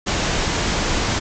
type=low-pass noise; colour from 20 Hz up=pink; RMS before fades=-21 dBFS; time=0.06-1.2 s; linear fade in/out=20 ms; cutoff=7500 Hz; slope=96 dB/octave; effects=none